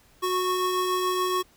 square tone pair together, 366 / 1105 Hz, F#4 / C#6, -19 / -6 cents, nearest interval octave + perfect fifth, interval 1913 cents, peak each -27 dBFS, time 0.22-1.43 s, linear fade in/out 20 ms, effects pink hiss -59 dBFS RMS until 1.56 s

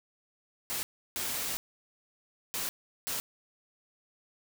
white noise bursts at uneven times, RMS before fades -34 dBFS, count 4, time 0.7-0.83 / 1.16-1.57 / 2.54-2.69 / 3.07-3.2 s, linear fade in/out 0 ms, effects none

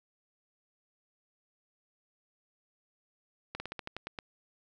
slowing click train, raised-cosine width 0.3 ms, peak -22 dBFS, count 9, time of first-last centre 3.55-4.188 s, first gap 50 ms, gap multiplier 1.13, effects none

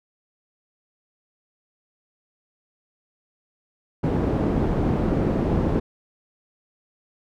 white low-pass noise, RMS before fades -22 dBFS, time 4.03-5.8 s, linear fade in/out 10 ms, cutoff 330 Hz, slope 12 dB/octave, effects none

